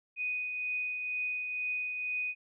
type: tone with tremolo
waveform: sine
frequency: 2489 Hz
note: D#7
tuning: in tune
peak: -30 dBFS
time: 0.16-2.35 s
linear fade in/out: 50 ms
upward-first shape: triangle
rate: 2.1 Hz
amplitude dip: 40%
effects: none